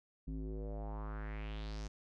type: tone with low-pass filter sweep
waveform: square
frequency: 52.9 Hz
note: G#1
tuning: 33 cents sharp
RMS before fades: -42 dBFS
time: 0.27-1.88 s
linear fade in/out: 10 ms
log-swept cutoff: 230 to 6400 Hz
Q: 3.3
effects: none